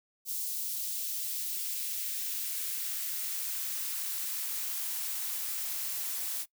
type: noise with high-pass filter sweep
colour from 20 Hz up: blue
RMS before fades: -35 dBFS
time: 0.25-6.46 s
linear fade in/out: 50 ms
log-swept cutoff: 4600 to 340 Hz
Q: 0.86
effects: noise-tail reverb RT60 0.1 s tail -21 dB re dry